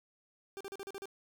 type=tone bursts; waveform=40% pulse; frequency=393.4 Hz; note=G4; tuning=6 cents sharp; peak=-40 dBFS; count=7; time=0.57-1.056 s; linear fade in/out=0 ms; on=36 ms; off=39 ms; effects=none